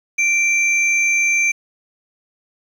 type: tone pair together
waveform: sine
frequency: 2349 / 6271 Hz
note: D7 / G8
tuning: 0 / 0 cents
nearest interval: octave + perfect fourth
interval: 1700 cents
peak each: -14 / -23 dBFS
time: 0.18-1.52 s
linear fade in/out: 10 ms
effects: 7-bit